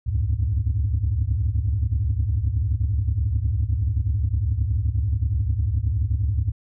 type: tone cluster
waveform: sine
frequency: 67.5 / 75.4 / 96.9 / 108.1 Hz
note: C#2 / D2 / G2 / A2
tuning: -45 / +46 / -20 / -30 cents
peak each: -24 dBFS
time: 0.06-6.52 s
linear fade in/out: 20 ms
effects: tanh soft clip ceiling -13 dBFS